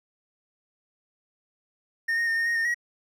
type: tone with pitch steps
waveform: triangle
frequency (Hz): 1831 / 1859 / 1822 / 1838 / 1866 / 1826 / 1906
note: A#6 / A#6 / A#6 / A#6 / A#6 / A#6 / A#6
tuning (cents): -32 / -5 / -40 / -25 / +1 / -36 / +38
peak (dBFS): -21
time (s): 2.08-2.745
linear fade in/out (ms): 10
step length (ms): 95
effects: none